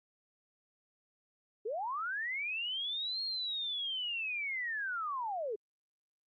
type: linear two-way sweep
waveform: sine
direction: up then down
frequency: 394.2 to 4299 to 394.2 Hz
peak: -34 dBFS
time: 1.65-5.56 s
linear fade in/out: 10 ms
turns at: 3.23 s
effects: Opus 48 kbps